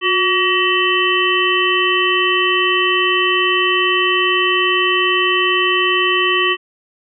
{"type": "harmonic tone with a mistuned harmonic", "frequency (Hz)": 380, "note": "F#4", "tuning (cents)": 46, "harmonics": [1, 3, 5, 7, 8], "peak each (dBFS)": [-19, -19, -19, -19, -19], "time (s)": [0.01, 6.57], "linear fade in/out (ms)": 50, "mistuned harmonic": 1, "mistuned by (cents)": -82, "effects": []}